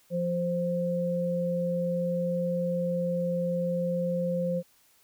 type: tone pair together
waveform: sine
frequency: 174.63 / 523.3 Hz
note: F3 / C5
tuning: 0 / 0 cents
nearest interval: octave + perfect fifth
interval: 1900 cents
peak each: -29 / -28 dBFS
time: 0.1-4.63 s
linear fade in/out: 50 ms
effects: white hiss -63 dBFS RMS until 5.03 s